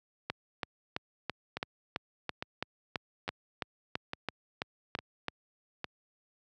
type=two click trains; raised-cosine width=0.3 ms; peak=-19 / -16 dBFS; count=6 / 16; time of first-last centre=1.57-5.844 / 0.3-5.283 s; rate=1.17 / 3.01 Hz; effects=high-pass 80 Hz 12 dB/octave